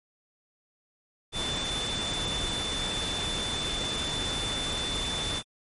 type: tone in noise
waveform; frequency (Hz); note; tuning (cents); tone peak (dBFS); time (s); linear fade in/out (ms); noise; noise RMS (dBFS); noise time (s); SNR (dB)
sine; 3520; A7; 0; -31; 1.32-5.43; 50; pink; -33; 1.32-5.43; -1
effects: MP3 48 kbps